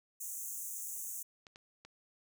pink high-pass noise, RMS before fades -42 dBFS, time 0.2-1.23 s, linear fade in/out 10 ms, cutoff 6200 Hz, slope 96 dB/octave
clicks, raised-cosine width 0.2 ms, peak -35 dBFS, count 3, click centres 1.468 / 1.559 / 1.85 s
effects none

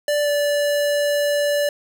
square tone with pitch glide, 587.3 to 581.2 Hz, D5 to D5, 0 to -18 cents, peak -18 dBFS, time 0.08-1.69 s, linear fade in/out 2 ms, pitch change -18 cents, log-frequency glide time 0.22-0.29 s, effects none

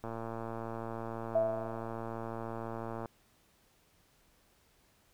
click train, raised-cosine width 1 ms, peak -26 dBFS, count 345, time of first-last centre 0.04-3.058 s, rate 114 Hz
sine tone with exponential decay, 659.3 Hz, E5, in tune, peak -23 dBFS, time 1.35-2 s, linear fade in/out 5 ms, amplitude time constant 140 ms
effects pink hiss -68 dBFS RMS until 5.13 s

